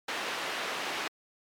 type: low-pass noise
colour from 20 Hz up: white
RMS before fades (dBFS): -34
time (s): 0.08-1.08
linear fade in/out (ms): 5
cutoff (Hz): 2700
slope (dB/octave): 12
effects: high-pass 300 Hz 12 dB/octave + MP3 96 kbps